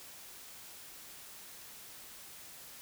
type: silence
effects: white hiss -51 dBFS RMS until 2.81 s